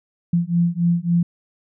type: beating tone pair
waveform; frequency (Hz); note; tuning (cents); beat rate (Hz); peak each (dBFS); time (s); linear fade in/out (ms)
sine; 170 / 173.6; F3 / F3; -46 / -10; 3.6; -19; 0.33-1.23; 5
effects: none